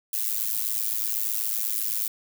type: noise with amplitude modulation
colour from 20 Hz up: violet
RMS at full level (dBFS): -23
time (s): 0.13-2.08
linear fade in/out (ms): 5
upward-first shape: sine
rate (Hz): 108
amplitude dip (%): 100
effects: none